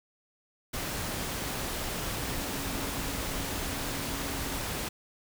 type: tone in noise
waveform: sine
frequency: 275.9 Hz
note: C#4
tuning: 8 cents flat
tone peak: -42 dBFS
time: 2.21-4.57 s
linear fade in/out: 10 ms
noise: pink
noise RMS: -34 dBFS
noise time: 0.73-4.89 s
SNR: -11 dB
effects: none